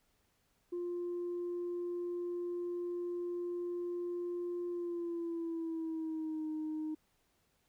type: tone with pitch glide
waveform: sine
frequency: 350.7 to 310.6 Hz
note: F4 to D#4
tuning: +7 to -3 cents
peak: -34 dBFS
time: 0.72-6.95 s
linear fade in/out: 10 ms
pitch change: -210 cents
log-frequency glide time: 4.69-6.48 s
effects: tanh soft clip ceiling -33 dBFS + pink hiss -75 dBFS RMS until 7.68 s